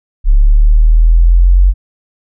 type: exponential sweep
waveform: sine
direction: up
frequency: 34.65 to 46.67 Hz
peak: -3 dBFS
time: 0.24-1.74 s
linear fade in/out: 50 ms
effects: none